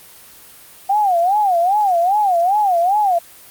sine tone with vibrato, 758 Hz, F#5, 42 cents sharp, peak -12 dBFS, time 0.89-3.19 s, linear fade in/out 10 ms, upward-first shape sine, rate 2.5 Hz, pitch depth 200 cents each way, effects white hiss -42 dBFS RMS until 3.5 s + Opus 32 kbps

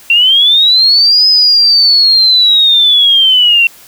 sine linear two-way sweep, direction up then down, 2711 to 5080 to 2711 Hz, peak -4 dBFS, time 0.1-3.67 s, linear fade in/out 2 ms, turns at 1.27 s, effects white hiss -38 dBFS RMS until 3.87 s

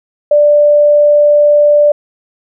sine tone, 589 Hz, D5, 5 cents sharp, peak -4 dBFS, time 0.31-1.92 s, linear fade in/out 5 ms, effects none

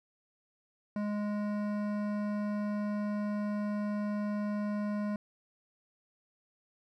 triangle tone with hard clipping, 207.7 Hz, G#3, in tune, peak -33 dBFS, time 0.96-5.16 s, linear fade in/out 2 ms, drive 18 dB, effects none

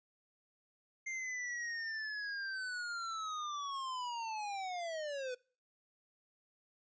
square linear sweep, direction down, 2110 to 490 Hz, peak -39 dBFS, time 1.06-5.35 s, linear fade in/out 10 ms, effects noise-tail reverb RT60 0.4 s tail -24 dB re dry + resampled to 16000 Hz

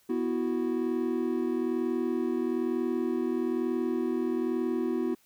triangle chord, B suspended fourth, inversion none, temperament just, 246.9 / 329.3 / 370.4 Hz, B3 / E4 / F#4, 0 / -2 / +2 cents, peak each -29 dBFS, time 0.09-5.15 s, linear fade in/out 10 ms, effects white hiss -65 dBFS RMS until 5.25 s

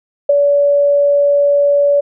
sine tone with ADSR envelope, 572 Hz, D5, 46 cents flat, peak -4 dBFS, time 0.29-2.01 s, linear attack 7 ms, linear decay 14 ms, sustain -4 dB, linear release 14 ms, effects none

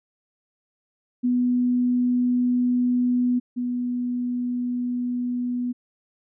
sine tone pair in turn, 246.9 / 245.7 Hz, B3 / B3, 0 / -9 cents, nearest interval unison, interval 9 cents, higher first, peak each -18 / -23 dBFS, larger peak first, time 1.23-3.4 / 3.56-5.73 s, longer neither, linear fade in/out 20 ms, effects none

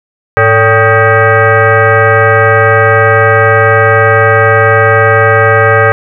sine tone with frequency modulation, 569 Hz, C#5, 45 cents sharp, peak -3 dBFS, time 0.37-5.92 s, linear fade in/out 0 ms, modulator 338 Hz, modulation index 3.9, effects none

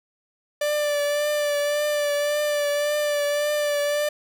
45% pulse tone with vibrato, 587.3 Hz, D5, in tune, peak -21 dBFS, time 0.61-4.09 s, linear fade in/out 5 ms, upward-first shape triangle, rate 1.8 Hz, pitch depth 29 cents each way, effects none

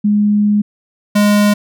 sine / square tone pair in turn, 207.7 / 206.7 Hz, G#3 / G#3, 0 / -8 cents, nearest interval unison, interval 8 cents, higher first, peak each -9 dBFS, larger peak neither, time 0.04-0.62 / 1.15-1.54 s, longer first, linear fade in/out 10 ms, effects none

